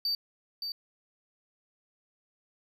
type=tone with echo; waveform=triangle; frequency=4615 Hz; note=D8; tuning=31 cents flat; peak=-26 dBFS; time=0.05-0.15 s; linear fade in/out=2 ms; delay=570 ms; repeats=1; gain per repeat=-6 dB; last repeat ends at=0.72 s; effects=none